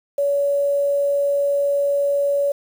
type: tone with quantisation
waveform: sine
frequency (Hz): 566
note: C#5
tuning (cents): +36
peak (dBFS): -16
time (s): 0.18-2.52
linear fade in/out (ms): 5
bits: 7
effects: none